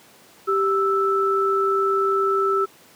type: tone pair together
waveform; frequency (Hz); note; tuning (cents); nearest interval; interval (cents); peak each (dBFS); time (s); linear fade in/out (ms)
sine; 391.6 / 1318.5; G4 / E6; -2 / 0; octave + major sixth; 2102; -20; 0.47-2.66; 20
effects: pink hiss -50 dBFS RMS until 2.95 s + high-pass 200 Hz 12 dB/octave